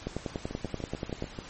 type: two click trains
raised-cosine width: 2 ms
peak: -18 / -23 dBFS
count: 13 / 7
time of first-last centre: 0.07-1.224 / 0.51-1.388 s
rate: 10.4 / 6.83 Hz
effects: pink hiss -46 dBFS RMS until 1.49 s + MP3 32 kbps